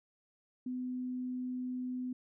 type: tone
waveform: sine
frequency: 252.1 Hz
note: B3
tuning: 36 cents sharp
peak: -35 dBFS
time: 0.66-2.13 s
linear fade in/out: 5 ms
effects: none